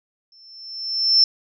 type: tone with exponential growth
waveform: sine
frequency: 5340 Hz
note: E8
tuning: 22 cents sharp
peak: -9 dBFS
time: 0.32-1.24 s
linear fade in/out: 2 ms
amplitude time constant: 200 ms
effects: none